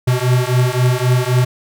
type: beating tone pair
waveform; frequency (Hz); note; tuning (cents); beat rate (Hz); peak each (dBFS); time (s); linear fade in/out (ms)
square; 123.47 / 127.27; B2 / C3; 0 / -48; 3.8; -16; 0.07-1.45; 10
effects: none